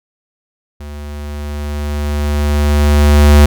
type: tone with level ramp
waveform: square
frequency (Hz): 73.42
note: D2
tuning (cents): 0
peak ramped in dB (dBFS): -27 to -3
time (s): 0.8-3.46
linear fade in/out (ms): 5
effects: none